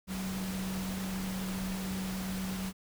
sine tone in noise, 188.9 Hz, F#3, 36 cents sharp, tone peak -34 dBFS, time 0.07-2.73 s, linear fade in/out 50 ms, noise pink, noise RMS -41 dBFS, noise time 0.07-2.73 s, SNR +4 dB, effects none

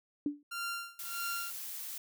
sine tone with exponential decay, 291 Hz, D4, 16 cents flat, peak -26 dBFS, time 0.26-0.43 s, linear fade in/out 2 ms, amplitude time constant 36 ms
sawtooth tone with tremolo, 1386 Hz, F6, 14 cents flat, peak -31 dBFS, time 0.51-1.51 s, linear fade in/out 10 ms, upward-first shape sine, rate 1.6 Hz, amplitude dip 95%
blue noise, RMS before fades -42 dBFS, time 0.99-1.98 s, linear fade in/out 2 ms
effects none

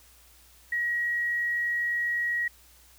sine tone, 1904 Hz, A#6, 36 cents sharp, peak -25 dBFS, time 0.72-2.48 s, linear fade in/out 5 ms, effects added 60 Hz sine -59 dBFS peak until 2.98 s + white hiss -57 dBFS RMS until 2.98 s

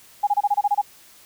sine tone bursts, 820 Hz, G#5, 22 cents flat, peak -15 dBFS, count 9, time 0.23-0.816 s, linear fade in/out 10 ms, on 42 ms, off 26 ms, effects white hiss -50 dBFS RMS until 1.25 s

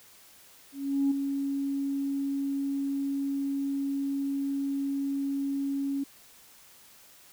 sine tone with ADSR envelope, 277.2 Hz, C#4, in tune, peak -20 dBFS, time 0.72-6.04 s, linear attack 390 ms, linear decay 10 ms, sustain -7 dB, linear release 9 ms, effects tanh soft clip ceiling -18 dBFS + white hiss -55 dBFS RMS until 7.32 s

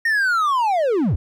triangle linear sweep, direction down, 1864.7 to 58.27 Hz, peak -14 dBFS, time 0.05-1.16 s, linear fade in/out 5 ms, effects none

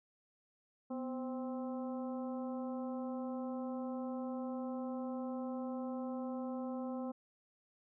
harmonic tone with a mistuned harmonic, 261.6 Hz, C4, in tune, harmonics 1 / 2 / 3 / 4 / 5, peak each -39 / -44 / -49 / -53 / -57 dBFS, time 0.9-7.12 s, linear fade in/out 10 ms, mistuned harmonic 1, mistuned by -80 cents, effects none

